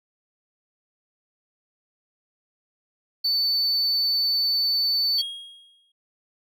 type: tone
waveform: triangle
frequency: 4510 Hz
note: C#8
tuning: 29 cents sharp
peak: -18 dBFS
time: 3.24-5.22 s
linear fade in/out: 10 ms
type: tone with exponential decay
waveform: triangle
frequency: 3273 Hz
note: G#7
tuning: 26 cents flat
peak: -24 dBFS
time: 5.18-5.92 s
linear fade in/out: 5 ms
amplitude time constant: 160 ms
effects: tanh soft clip ceiling -14 dBFS